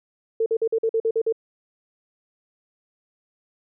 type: tone bursts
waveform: sine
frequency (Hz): 450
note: A4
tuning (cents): +39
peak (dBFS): -18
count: 9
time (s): 0.4-1.325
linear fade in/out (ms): 5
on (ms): 61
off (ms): 47
effects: none